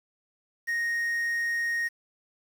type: tone with quantisation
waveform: triangle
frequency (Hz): 1864.7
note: A#6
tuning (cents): 0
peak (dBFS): -24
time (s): 0.67-1.89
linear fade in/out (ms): 20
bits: 8
effects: none